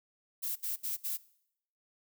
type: noise bursts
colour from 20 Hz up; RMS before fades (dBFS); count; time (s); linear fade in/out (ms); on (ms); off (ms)
violet; -35; 4; 0.42-1.175; 20; 140; 65
effects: noise-tail reverb RT60 0.7 s tail -20 dB re dry